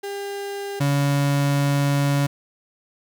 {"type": "tone pair in turn", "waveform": "35% pulse", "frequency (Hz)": [400.5, 141.6], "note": ["G4", "C#3"], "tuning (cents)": [37, 37], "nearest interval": "octave + tritone", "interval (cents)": 1800, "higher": "first", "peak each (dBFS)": [-26, -16], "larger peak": "second", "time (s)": [[0.03, 0.8], [0.8, 2.27]], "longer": "second", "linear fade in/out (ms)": 10, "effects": []}